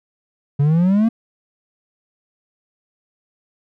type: exponential sweep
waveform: triangle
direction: up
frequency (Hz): 138.59 to 233.1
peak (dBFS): -10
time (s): 0.59-1.09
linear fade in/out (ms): 10
effects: none